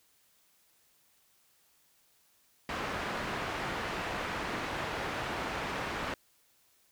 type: low-pass noise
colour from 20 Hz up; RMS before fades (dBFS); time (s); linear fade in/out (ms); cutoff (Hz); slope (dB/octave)
white; -36; 2.69-6.14; 2; 1700; 12
effects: white hiss -68 dBFS RMS until 6.91 s